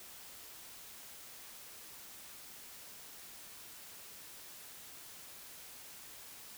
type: silence
effects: white hiss -52 dBFS RMS until 6.57 s